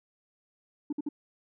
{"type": "tone bursts", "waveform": "sine", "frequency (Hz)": 293.7, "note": "D4", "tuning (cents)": 0, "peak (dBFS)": -27, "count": 3, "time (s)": [0.9, 1.089], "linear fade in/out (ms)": 5, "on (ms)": 27, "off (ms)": 54, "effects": ["tanh soft clip ceiling -27 dBFS"]}